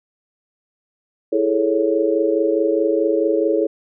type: chord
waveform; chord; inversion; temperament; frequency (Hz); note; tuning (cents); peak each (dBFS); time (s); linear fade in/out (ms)
sine; A major seventh; second; equal; 329.6 / 415.3 / 440 / 554.4; E4 / G#4 / A4 / C#5; 0 / 0 / 0 / 0; -20 / -21 / -20 / -21; 1.32-3.67; 10
effects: none